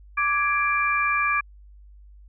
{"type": "tone cluster", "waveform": "sine", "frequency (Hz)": [1168, 1663, 2358], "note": ["D6", "G#6", "D7"], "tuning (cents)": [-10, 2, 6], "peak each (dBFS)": [-23, -26, -24], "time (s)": [0.17, 1.41], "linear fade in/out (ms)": 10, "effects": ["added 50 Hz sine -45 dBFS peak until 2.28 s"]}